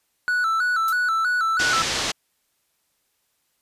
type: tone with vibrato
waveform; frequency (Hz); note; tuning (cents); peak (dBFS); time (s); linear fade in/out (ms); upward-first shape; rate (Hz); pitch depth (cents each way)
triangle; 1396.9; F6; 0; -17; 0.28-1.82; 0; square; 3.1; 92
type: noise with exponential decay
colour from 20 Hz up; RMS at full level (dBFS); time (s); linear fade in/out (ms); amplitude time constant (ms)
violet; -25; 0.88-1.01; 2; 28
type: low-pass noise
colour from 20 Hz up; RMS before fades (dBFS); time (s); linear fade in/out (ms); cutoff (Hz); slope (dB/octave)
white; -25; 1.59-2.12; 10; 6300; 24
effects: white hiss -70 dBFS RMS until 3.61 s + resampled to 32000 Hz